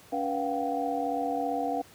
sine tone cluster, 282.4 / 486.5 / 699 / 742 / 777 Hz, C#4 / B4 / F5 / F#5 / G5, +32 / -26 / +1 / +5 / -16 cents, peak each -33 / -34 / -31 / -39 / -34 dBFS, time 0.12-1.82 s, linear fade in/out 10 ms, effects pink hiss -54 dBFS RMS until 1.94 s + high-pass 80 Hz 12 dB/octave

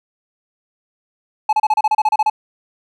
triangle tone bursts, 858 Hz, A5, 44 cents flat, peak -9 dBFS, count 12, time 1.49-2.299 s, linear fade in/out 5 ms, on 39 ms, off 31 ms, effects none

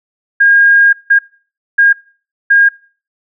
sine tone bursts at uneven times, 1623 Hz, G#6, 40 cents flat, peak -4 dBFS, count 4, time 0.4-0.93 / 1.1-1.19 / 1.78-1.93 / 2.5-2.69 s, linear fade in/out 10 ms, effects noise-tail reverb RT60 0.4 s tail -22 dB re dry

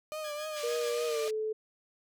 35% pulse tone with vibrato, 606 Hz, D#5, 46 cents flat, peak -34 dBFS, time 0.12-1.28 s, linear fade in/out 0 ms, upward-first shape triangle, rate 3.5 Hz, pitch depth 58 cents each way
15% pulse tone with tremolo, 1661.2 Hz, G#6, in tune, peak -36 dBFS, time 0.24-0.94 s, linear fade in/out 5 ms, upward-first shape sine, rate 6.7 Hz, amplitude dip 80%
pink band-pass noise, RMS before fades -44 dBFS, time 0.56-1.31 s, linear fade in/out 10 ms, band 2500 to 7600 Hz, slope 12 dB/octave
sine tone with pitch glide, 476.1 to 434.1 Hz, A#4 to A4, +37 to -23 cents, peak -30 dBFS, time 0.63-1.53 s, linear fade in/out 10 ms, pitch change -160 cents, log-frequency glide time 1.05-1.28 s
effects none

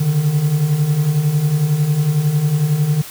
triangle beating tone pair, 140.8 / 151.8 Hz, C#3 / D#3, +27 / -42 cents, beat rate 11 Hz, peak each -19 / -12 dBFS, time 0-3.02 s, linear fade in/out 10 ms, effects white hiss -34 dBFS RMS until 3.1 s

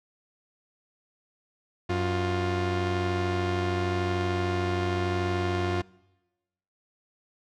sawtooth tone pair together, 93.3 / 352.3 Hz, F#2 / F4, +15 / +15 cents, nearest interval octave + major seventh, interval 2300 cents, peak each -24 dBFS, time 1.89-5.82 s, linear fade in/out 10 ms, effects noise-tail reverb RT60 1.0 s tail -23 dB re dry + low-pass 4000 Hz 12 dB/octave

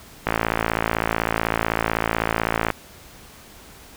click train, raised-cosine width 0.5 ms, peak -4 dBFS, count 137, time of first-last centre 0.27-2.703 s, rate 55.9 Hz, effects pink hiss -45 dBFS RMS until 3.96 s

